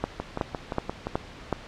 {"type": "two click trains", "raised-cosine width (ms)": 1, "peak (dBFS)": [-10, -15], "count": [5, 6], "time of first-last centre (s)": [[0.04, 1.527], [0.2, 1.07]], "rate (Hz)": [2.69, 5.75], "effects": ["pink hiss -44 dBFS RMS until 1.67 s", "low-pass 4000 Hz 12 dB/octave"]}